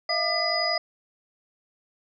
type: tone cluster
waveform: sine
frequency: 638 / 689 / 1204 / 2007 / 4948 Hz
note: D#5 / F5 / D6 / B6 / D#8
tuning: +43 / -24 / +43 / +27 / -10 cents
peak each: -30 / -29 / -33 / -30 / -26 dBFS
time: 0.09-0.78 s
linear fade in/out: 5 ms
effects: none